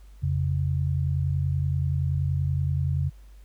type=tone pair together; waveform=sine; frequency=86.77 / 137.3 Hz; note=F2 / C#3; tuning=-11 / -16 cents; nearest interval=minor sixth; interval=795 cents; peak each=-25 dBFS; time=0.22-3.1 s; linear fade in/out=20 ms; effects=added 50 Hz sine -45 dBFS peak until 3.44 s + pink hiss -63 dBFS RMS until 3.44 s

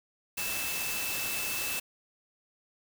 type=tone in noise; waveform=sine; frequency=2637 Hz; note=E7; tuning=in tune; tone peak=-36 dBFS; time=0.37-1.8 s; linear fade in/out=10 ms; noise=white; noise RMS=-34 dBFS; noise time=0.37-1.8 s; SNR=-5 dB; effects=none

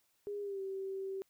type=tone with pitch glide; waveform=sine; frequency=408.8 to 386.1 Hz; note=G#4 to G4; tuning=-27 to -26 cents; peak=-37 dBFS; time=0.27-1.22 s; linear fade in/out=0 ms; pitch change=-99 cents; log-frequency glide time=0.41-0.61 s; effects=white hiss -75 dBFS RMS until 1.29 s

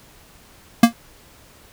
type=tone with exponential decay; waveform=square; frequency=233.1 Hz; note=A#3; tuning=in tune; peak=-4 dBFS; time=0.83-0.93 s; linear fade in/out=5 ms; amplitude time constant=20 ms; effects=pink hiss -49 dBFS RMS until 1.72 s

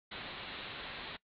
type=low-pass noise; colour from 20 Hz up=white; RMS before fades=-45 dBFS; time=0.11-1.17 s; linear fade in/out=10 ms; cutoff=4100 Hz; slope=96 dB/octave; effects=noise-tail reverb RT60 0.1 s tail -20 dB re dry

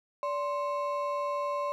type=ring-modulated tone; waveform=triangle; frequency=813 Hz; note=G#5; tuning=37 cents flat; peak=-24 dBFS; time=0.23-1.72 s; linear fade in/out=0 ms; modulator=235 Hz; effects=none

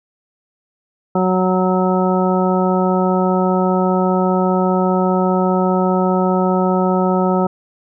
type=harmonic tone; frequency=185 Hz; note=F#3; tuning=in tune; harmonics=1 / 2 / 3 / 4 / 5 / 7; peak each=-16 / -19 / -21 / -22 / -23 / -24 dBFS; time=1.15-7.47 s; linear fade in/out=5 ms; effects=none

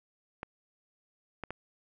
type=clicks; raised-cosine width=0.5 ms; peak=-22 dBFS; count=3; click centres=0.431 / 1.437 / 1.506 s; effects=none

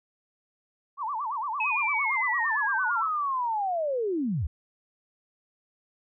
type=tone with vibrato; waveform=sine; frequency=1009 Hz; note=B5; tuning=37 cents sharp; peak=-28 dBFS; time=0.97-3.09 s; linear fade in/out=50 ms; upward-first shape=sine; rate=8.8 Hz; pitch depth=270 cents each way
type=linear sweep; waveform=sine; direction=down; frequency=2582 to 58.27 Hz; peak=-25 dBFS; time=1.6-4.47 s; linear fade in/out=5 ms
effects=none

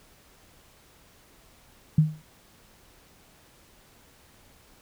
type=tone with exponential decay; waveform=sine; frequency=154.9 Hz; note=D#3; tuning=7 cents flat; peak=-12 dBFS; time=1.98-2.22 s; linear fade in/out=5 ms; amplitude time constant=51 ms; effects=pink hiss -57 dBFS RMS until 4.81 s

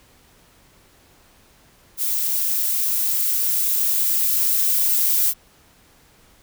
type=noise with level ramp; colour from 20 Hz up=violet; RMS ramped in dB=-22 to -18 dBFS; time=1.97-5.34 s; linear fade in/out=50 ms; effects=pink hiss -54 dBFS RMS until 6.42 s

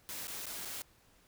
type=noise with dropouts; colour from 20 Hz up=white; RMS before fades=-42 dBFS; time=0.09-0.82 s; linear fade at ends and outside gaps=0 ms; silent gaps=0.271-0.281 / 0.457-0.466 / 0.65-0.655 s; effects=pink hiss -66 dBFS RMS until 1.27 s

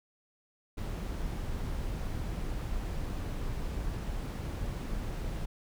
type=noise; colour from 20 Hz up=brown; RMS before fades=-35 dBFS; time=0.77-5.46 s; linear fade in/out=10 ms; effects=none

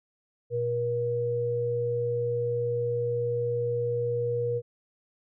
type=tone pair together; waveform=sine; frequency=119.58 / 478.3 Hz; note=A#2 / A#4; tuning=+45 / +44 cents; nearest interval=2 octaves; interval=2399 cents; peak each=-32 / -26 dBFS; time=0.5-4.62 s; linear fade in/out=50 ms; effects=none

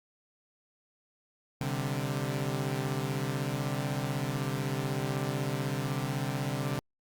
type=chord; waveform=sawtooth; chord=C suspended second; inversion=none; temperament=equal; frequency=130.81 / 146.83 / 196 Hz; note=C3 / D3 / G3; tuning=0 / 0 / 0 cents; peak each=-29 / -30 / -35 dBFS; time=1.61-6.79 s; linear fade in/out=0 ms; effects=Opus 48 kbps

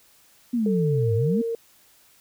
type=exponential two-way sweep; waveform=sine; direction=down then up; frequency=250 to 102.4 to 250 Hz; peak=-20 dBFS; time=0.53-1.42 s; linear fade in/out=10 ms; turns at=1.15 s
type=tone with pitch glide; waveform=sine; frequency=444.7 to 459.9 Hz; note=A4 to A#4; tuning=+18 to -23 cents; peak=-24 dBFS; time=0.66-1.55 s; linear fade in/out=2 ms; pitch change=+59 cents; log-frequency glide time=1-1.08 s
effects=white hiss -57 dBFS RMS until 2.2 s

